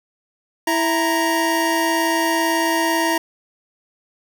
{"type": "tone pair together", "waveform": "25% pulse", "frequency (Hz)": [330.1, 932.3], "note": ["E4", "A#5"], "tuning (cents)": [2, 0], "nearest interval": "octave + tritone", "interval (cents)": 1798, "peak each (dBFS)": -16, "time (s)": [0.67, 3.18], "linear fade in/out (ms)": 5, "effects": []}